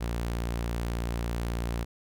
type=tone; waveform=sawtooth; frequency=58.27 Hz; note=A#1; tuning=in tune; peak=-25 dBFS; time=0-1.85 s; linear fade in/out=20 ms; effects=none